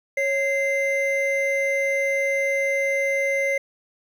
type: tone pair together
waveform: triangle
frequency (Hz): 550 / 2077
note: C#5 / C7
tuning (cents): -14 / -13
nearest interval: octave + major seventh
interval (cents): 2301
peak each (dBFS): -21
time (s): 0.17-3.58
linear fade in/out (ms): 5
effects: 9-bit